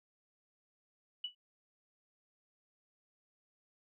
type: tone with exponential decay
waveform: sine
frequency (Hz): 2953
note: F#7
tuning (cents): -4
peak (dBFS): -33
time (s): 1.24-1.35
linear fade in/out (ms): 5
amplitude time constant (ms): 23
effects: none